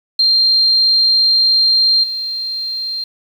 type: tone with level steps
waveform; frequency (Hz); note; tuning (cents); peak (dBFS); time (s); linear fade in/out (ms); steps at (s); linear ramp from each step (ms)
sine; 4181; C8; -2; -9 / -19; 0.19-3.04; 5; 2.03; 10
effects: 7-bit